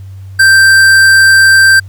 sine tone with tanh clipping, 1568 Hz, G6, in tune, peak -4 dBFS, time 0.39-1.8 s, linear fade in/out 10 ms, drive 16 dB, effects added 96 Hz sine -25 dBFS peak until 1.88 s + pink hiss -49 dBFS RMS until 1.88 s

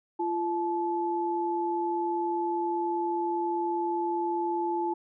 sine tone pair together, 343.7 / 865 Hz, F4 / A5, -28 / -30 cents, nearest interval octave + major third, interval 1598 cents, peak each -29 / -29 dBFS, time 0.19-4.94 s, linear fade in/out 10 ms, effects none

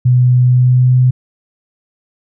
sine tone with pitch glide, 125 to 126.89 Hz, B2 to B2, +21 to +47 cents, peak -6 dBFS, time 0.05-1.11 s, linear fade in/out 10 ms, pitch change +26 cents, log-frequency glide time 0.44-0.97 s, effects none

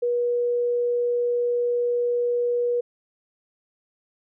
sine tone, 482.6 Hz, B4, 40 cents flat, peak -20 dBFS, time 0.02-2.81 s, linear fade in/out 10 ms, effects none

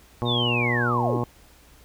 harmonic tone, 120.4 Hz, B2, 44 cents flat, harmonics 1 / 2 / 3 / 4 / 5 / 6 / 7 / 8 / 9, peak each -26 / -29 / -31 / -32 / -36 / -38 / -34 / -39 / -34 dBFS, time 0.22-1.24 s, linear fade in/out 0 ms
sine linear sweep, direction down, 3729 to 176.7 Hz, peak -23 dBFS, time 0.25-1.2 s, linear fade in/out 50 ms
effects added 60 Hz sine -54 dBFS peak until 1.84 s + pink hiss -54 dBFS RMS until 1.84 s

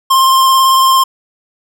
square tone with vibrato, 1057 Hz, C6, 17 cents sharp, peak -7 dBFS, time 0.1-1.04 s, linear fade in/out 10 ms, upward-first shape sine, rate 18 Hz, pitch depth 16 cents each way, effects none

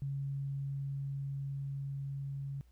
sine tone with level ramp, 138.59 Hz, C#3, in tune, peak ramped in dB -34 to -37 dBFS, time 0.02-2.61 s, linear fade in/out 0 ms, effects added 60 Hz sine -59 dBFS peak until 2.71 s + pink hiss -75 dBFS RMS until 2.71 s

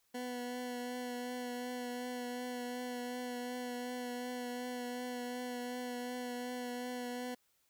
20% pulse tone with vibrato, 246.7 Hz, B3, 2 cents flat, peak -34 dBFS, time 0.14-7.35 s, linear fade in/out 10 ms, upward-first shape triangle, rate 2.7 Hz, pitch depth 19 cents each way, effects white hiss -75 dBFS RMS until 7.69 s

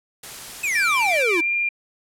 white noise, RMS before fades -36 dBFS, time 0.23-1.23 s, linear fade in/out 5 ms
square exponential sweep, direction down, 2637 to 314.9 Hz, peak -21 dBFS, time 0.63-1.41 s, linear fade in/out 10 ms
sine tone with pitch glide, 2349 to 2396 Hz, D7 to D7, 0 to +34 cents, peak -19 dBFS, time 0.75-1.69 s, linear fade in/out 5 ms, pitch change +34 cents, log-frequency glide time 1.4-1.48 s
effects low-pass 12000 Hz 12 dB/octave

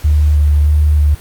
sine tone with vibrato, 74.4 Hz, D2, 23 cents sharp, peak -7 dBFS, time 0.04-1.15 s, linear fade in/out 10 ms, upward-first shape square, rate 1.6 Hz, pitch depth 13 cents each way, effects pink hiss -37 dBFS RMS until 1.2 s + Opus 48 kbps

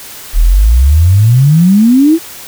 sine exponential sweep, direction up, 36.41 to 341.5 Hz, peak -3 dBFS, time 0.33-2.19 s, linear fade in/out 50 ms, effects white hiss -29 dBFS RMS until 2.47 s

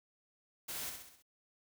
white noise with echo, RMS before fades -42 dBFS, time 0.68-0.9 s, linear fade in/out 10 ms, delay 65 ms, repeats 5, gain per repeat -5 dB, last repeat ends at 1.225 s, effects none

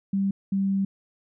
sine tone pair in turn, 196 / 195.14 Hz, G3 / G3, 0 / -8 cents, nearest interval unison, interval 8 cents, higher first, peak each -21 dBFS, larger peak neither, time 0.13-0.31 / 0.52-0.85 s, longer second, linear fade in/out 5 ms, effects none

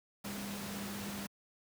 sine tone in noise, 201.1 Hz, G3, 44 cents sharp, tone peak -42 dBFS, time 0.24-1.27 s, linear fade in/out 10 ms, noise pink, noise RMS -43 dBFS, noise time 0.24-1.27 s, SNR -2 dB, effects high-pass 100 Hz 12 dB/octave

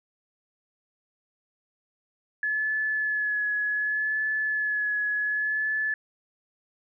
sine tone with vibrato, 1710 Hz, A6, 50 cents flat, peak -24 dBFS, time 2.43-5.94 s, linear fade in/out 2 ms, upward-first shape sine, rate 0.67 Hz, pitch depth 22 cents each way, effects none

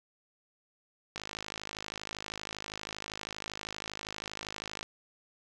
click train, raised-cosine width 0.2 ms, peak -20 dBFS, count 194, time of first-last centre 1.16-4.829 s, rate 52.6 Hz, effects none

